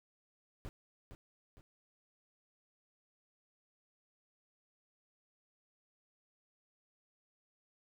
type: noise with echo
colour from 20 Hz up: brown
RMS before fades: -44 dBFS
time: 0.65-0.69 s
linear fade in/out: 0 ms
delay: 460 ms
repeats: 2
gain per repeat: -7 dB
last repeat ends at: 1.61 s
effects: none